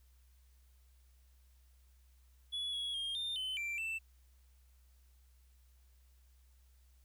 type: tone with pitch steps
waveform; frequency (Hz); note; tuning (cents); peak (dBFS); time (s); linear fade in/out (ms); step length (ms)
triangle; 3398 / 3346 / 3225 / 3618 / 3048 / 2352 / 2661; G#7 / G#7 / G7 / A7 / G7 / D7 / E7; +39 / +12 / +48 / +48 / -49 / +2 / +16; -35; 2.52-3.99; 20; 210
effects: added 63 Hz sine -62 dBFS peak until 7.04 s + white hiss -75 dBFS RMS until 7.04 s